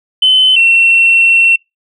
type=tone pair in turn; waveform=sine; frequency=3045 / 2713 Hz; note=F#7 / E7; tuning=+49 / +49 cents; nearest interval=major second; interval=200 cents; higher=first; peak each=-4 dBFS; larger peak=neither; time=0.22-0.56 / 0.56-1.56 s; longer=second; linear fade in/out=5 ms; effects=noise-tail reverb RT60 0.2 s tail -26 dB re dry + tanh soft clip ceiling 0 dBFS